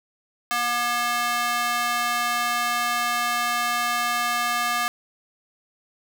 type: tone with high-pass filter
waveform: square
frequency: 240.2 Hz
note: B3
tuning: 48 cents flat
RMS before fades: -24 dBFS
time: 0.51-4.88 s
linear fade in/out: 0 ms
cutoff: 1100 Hz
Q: 1.5
effects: none